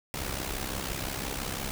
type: noise with amplitude modulation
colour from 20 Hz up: pink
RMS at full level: -31 dBFS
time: 0.14-1.71 s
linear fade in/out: 0 ms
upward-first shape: sine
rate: 65.9 Hz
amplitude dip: 70%
effects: none